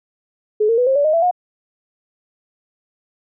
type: tone with pitch steps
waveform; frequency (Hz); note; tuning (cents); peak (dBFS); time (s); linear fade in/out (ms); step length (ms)
sine; 425.3 / 458.5 / 494.2 / 532.8 / 574.3 / 619.1 / 667.4 / 719.4; G#4 / A#4 / B4 / C5 / D5 / D#5 / E5 / F#5; +41 / -29 / +1 / +31 / -39 / -9 / +21 / -49; -12; 0.6-1.312; 10; 89
effects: none